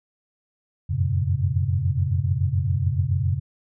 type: tone cluster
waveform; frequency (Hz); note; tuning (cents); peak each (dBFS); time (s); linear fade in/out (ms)
sine; 87.7 / 94.8 / 103.8 / 118.5 / 136.1; F2 / F#2 / G#2 / A#2 / C#3; +8 / +43 / 0 / +29 / -31; -25 / -24 / -32 / -28 / -25; 0.89-3.4; 20
effects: none